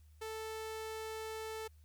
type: tone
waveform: sawtooth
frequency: 440 Hz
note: A4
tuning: in tune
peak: -37 dBFS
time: 0.21-1.68 s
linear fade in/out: 10 ms
effects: added 76 Hz sine -58 dBFS peak until 1.84 s + white hiss -75 dBFS RMS until 1.84 s